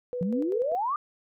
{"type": "tone with tremolo", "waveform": "sine", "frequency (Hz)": 493.9, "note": "B4", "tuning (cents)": 0, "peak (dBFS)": -29, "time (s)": [0.13, 0.75], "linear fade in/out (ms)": 0, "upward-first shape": "square", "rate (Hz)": 5.1, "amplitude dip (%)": 60}
{"type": "exponential sweep", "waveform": "sine", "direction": "up", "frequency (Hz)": [170, 1244.5], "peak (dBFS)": -25, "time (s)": [0.21, 0.96], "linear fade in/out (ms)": 2}
{"effects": []}